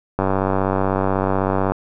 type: click train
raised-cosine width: 1 ms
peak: -5 dBFS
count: 148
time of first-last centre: 0.19-1.72 s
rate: 96.1 Hz
effects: none